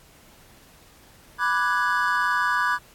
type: chord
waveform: triangle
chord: G# half-diminished seventh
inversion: first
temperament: equal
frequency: 987.8 / 1174.7 / 1480 / 1661.2 Hz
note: B5 / D6 / F#6 / G#6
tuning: 0 / 0 / 0 / 0 cents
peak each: -24 dBFS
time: 1.38-2.79 s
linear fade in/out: 50 ms
effects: pink hiss -53 dBFS RMS until 2.94 s + AAC 64 kbps